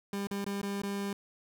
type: tone with dropouts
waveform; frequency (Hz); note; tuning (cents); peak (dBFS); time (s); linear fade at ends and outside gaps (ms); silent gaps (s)
30% pulse; 199.9; G3; +34; -30; 0.13-1.13; 2; 0.271-0.311 / 0.444-0.464 / 0.616-0.63 / 0.818-0.834
effects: none